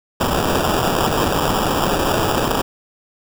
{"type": "noise with sample-and-hold", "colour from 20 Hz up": "white", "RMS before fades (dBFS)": -18, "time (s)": [0.2, 2.62], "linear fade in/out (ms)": 10, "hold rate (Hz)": 2100, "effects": []}